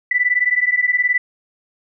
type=beating tone pair; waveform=sine; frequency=1971 / 1990 Hz; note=B6 / B6; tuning=-4 / +13 cents; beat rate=19 Hz; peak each=-17 dBFS; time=0.11-1.18 s; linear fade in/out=5 ms; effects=none